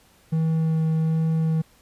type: tone with vibrato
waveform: triangle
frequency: 160.3 Hz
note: E3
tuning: 48 cents flat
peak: -17 dBFS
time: 0.32-1.62 s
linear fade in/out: 10 ms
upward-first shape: sine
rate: 1.3 Hz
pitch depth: 8 cents each way
effects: pink hiss -57 dBFS RMS until 1.81 s + resampled to 32000 Hz